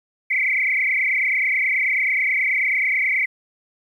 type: tone with frequency modulation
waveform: sine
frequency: 2162 Hz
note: C#7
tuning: 44 cents flat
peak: -17 dBFS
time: 0.3-3.26 s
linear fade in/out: 10 ms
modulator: 29.3 Hz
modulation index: 5.4
effects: 9-bit